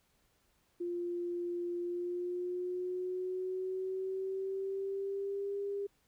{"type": "tone with pitch glide", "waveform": "sine", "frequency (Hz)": [349.2, 401.1], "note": ["F4", "G4"], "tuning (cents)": [0, 40], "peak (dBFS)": -34, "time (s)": [0.8, 5.87], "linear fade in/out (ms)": 10, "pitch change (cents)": 240, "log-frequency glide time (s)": [1.79, 5.58], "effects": ["pink hiss -73 dBFS RMS until 6.07 s"]}